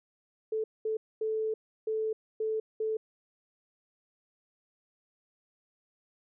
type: tone bursts at uneven times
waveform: sine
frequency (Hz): 437.8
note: A4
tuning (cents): -9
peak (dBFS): -28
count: 6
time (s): 0.52-0.64 / 0.85-0.97 / 1.21-1.54 / 1.87-2.13 / 2.4-2.6 / 2.8-2.97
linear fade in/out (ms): 5
effects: none